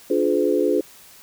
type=chord; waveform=sine; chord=D diminished seventh; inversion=none; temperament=just; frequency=293.7 / 352.4 / 422.9 / 507.5 Hz; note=D4 / F4 / Ab4 / Cb5; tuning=0 / +16 / +31 / +47 cents; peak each=-23 / -22 / -21 / -23 dBFS; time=0.1-0.81 s; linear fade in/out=5 ms; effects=white hiss -47 dBFS RMS until 1.22 s

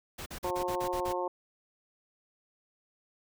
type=noise bursts; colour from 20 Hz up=pink; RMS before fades=-41 dBFS; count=8; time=0.18-1.13 s; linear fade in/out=10 ms; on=82 ms; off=42 ms
type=harmonic tone; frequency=179.3 Hz; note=F3; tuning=46 cents sharp; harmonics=2 / 3 / 4 / 5 / 6; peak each=-35 / -35 / -40 / -35 / -40 dBFS; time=0.44-1.28 s; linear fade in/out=5 ms
effects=none

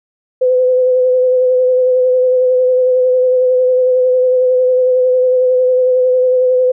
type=tone with vibrato; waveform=sine; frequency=507 Hz; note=B4; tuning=45 cents sharp; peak=-8 dBFS; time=0.41-6.72 s; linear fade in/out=10 ms; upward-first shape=sine; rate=11 Hz; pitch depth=21 cents each way; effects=none

